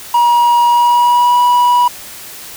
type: tone with pitch glide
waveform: triangle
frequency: 955 to 975.1 Hz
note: A#5 to B5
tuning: +42 to -22 cents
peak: -5 dBFS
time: 0.14-1.88 s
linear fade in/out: 5 ms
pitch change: +36 cents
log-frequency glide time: 0.66-1.4 s
effects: white hiss -31 dBFS RMS until 2.56 s